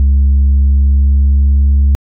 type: tone with pitch glide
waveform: sine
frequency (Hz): 68.8 to 69.68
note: C#2 to C#2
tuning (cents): -12 to +10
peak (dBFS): -3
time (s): 0-1.95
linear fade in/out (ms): 0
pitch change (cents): +22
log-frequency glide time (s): 0.58-1.74
effects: tanh soft clip ceiling -5 dBFS